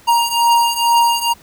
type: beating tone pair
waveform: square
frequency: 936 / 938.2 Hz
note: A#5 / A#5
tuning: +7 / +11 cents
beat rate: 2.2 Hz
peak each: -17 / -14 dBFS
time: 0.07-1.34 s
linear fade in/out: 20 ms
effects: pink hiss -46 dBFS RMS until 1.42 s